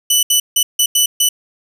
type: tone bursts at uneven times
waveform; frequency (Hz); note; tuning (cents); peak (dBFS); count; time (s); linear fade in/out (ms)
15% pulse; 2977; F#7; +10; -3; 6; 0.1-0.23 / 0.3-0.4 / 0.56-0.63 / 0.79-0.86 / 0.95-1.06 / 1.2-1.29; 5
effects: none